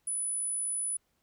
sine tone, 9956 Hz, D#9, in tune, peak -30 dBFS, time 0.07-0.97 s, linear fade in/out 5 ms, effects pink hiss -75 dBFS RMS until 1.22 s

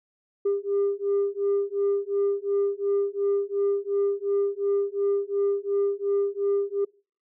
sine beating tone pair, 399.3 / 402.1 Hz, G4 / G4, +32 / +44 cents, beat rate 2.8 Hz, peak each -24 dBFS, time 0.45-6.85 s, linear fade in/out 10 ms, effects noise-tail reverb RT60 0.4 s tail -26 dB re dry + tanh soft clip ceiling -18 dBFS

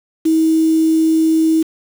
sine tone with quantisation, 320.3 Hz, E4, 50 cents flat, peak -10 dBFS, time 0.25-1.63 s, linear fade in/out 10 ms, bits 5, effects none

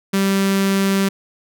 sawtooth tone with notch filter, 195.2 Hz, G3, 7 cents flat, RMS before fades -17 dBFS, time 0.13-1.09 s, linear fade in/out 10 ms, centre 720 Hz, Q 1.4, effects none

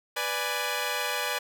10% pulse chord, G# diminished, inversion first, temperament equal, 493.9 / 587.3 / 830.6 Hz, B4 / D5 / G#5, 0 / 0 / 0 cents, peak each -24 dBFS, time 0.16-1.39 s, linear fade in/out 10 ms, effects none

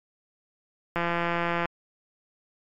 click train, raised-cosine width 0.5 ms, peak -12 dBFS, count 120, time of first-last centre 0.96-1.656 s, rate 171 Hz, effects MP3 64 kbps

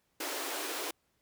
pink high-pass noise, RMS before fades -37 dBFS, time 0.2-0.91 s, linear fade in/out 5 ms, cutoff 280 Hz, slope 96 dB/octave, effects pink hiss -75 dBFS RMS until 1.21 s + high-pass 60 Hz 12 dB/octave

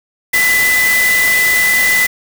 sine tone in noise, 2000 Hz, B6, 21 cents sharp, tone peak -10 dBFS, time 0.33-2.07 s, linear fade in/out 10 ms, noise white, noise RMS -18 dBFS, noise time 0.33-2.07 s, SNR +5 dB, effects none

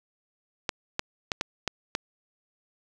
clicks, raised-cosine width 0.2 ms, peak -9 dBFS, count 6, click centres 0.692 / 0.994 / 1.318 / 1.411 / 1.677 / 1.951 s, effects none

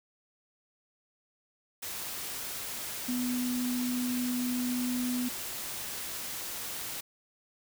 sine tone in noise, 248.1 Hz, B3, 8 cents sharp, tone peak -29 dBFS, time 3.08-5.29 s, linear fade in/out 10 ms, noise white, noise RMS -38 dBFS, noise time 1.82-7.01 s, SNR +6 dB, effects none

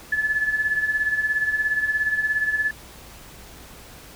sine tone with tremolo, 1726 Hz, A6, 34 cents flat, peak -17 dBFS, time 0.12-2.71 s, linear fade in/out 5 ms, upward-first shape sine, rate 17 Hz, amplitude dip 65%, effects added 59 Hz sine -50 dBFS peak until 4.15 s + pink hiss -44 dBFS RMS until 4.15 s

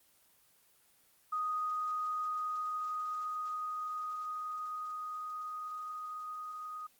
sine tone with level ramp, 1244.5 Hz, D#6, in tune, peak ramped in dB -31 to -39 dBFS, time 1.32-6.87 s, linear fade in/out 10 ms, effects white hiss -67 dBFS RMS until 6.99 s + Opus 24 kbps

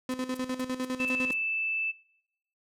35% pulse tone with tremolo, 255.6 Hz, C4, 40 cents flat, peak -27 dBFS, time 0.09-1.31 s, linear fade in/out 2 ms, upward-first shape square, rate 9.9 Hz, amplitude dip 70%
violet noise bursts, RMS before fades -39 dBFS, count 6, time 0.11-1.336 s, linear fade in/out 5 ms, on 21 ms, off 220 ms
sine tone, 2637 Hz, E7, in tune, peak -28 dBFS, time 0.99-1.92 s, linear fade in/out 20 ms
effects noise-tail reverb RT60 0.8 s tail -22 dB re dry + low-pass 10000 Hz 12 dB/octave

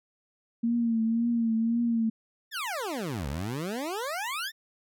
sine tone with vibrato, 230 Hz, A#3, 23 cents flat, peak -23 dBFS, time 0.63-2.1 s, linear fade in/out 10 ms, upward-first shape triangle, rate 1.9 Hz, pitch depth 60 cents each way
20% pulse exponential two-way sweep, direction down then up, 1864.7 to 65.41 to 1864.7 Hz, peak -26 dBFS, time 2.51-4.52 s, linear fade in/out 50 ms, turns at 3.28 s
effects none

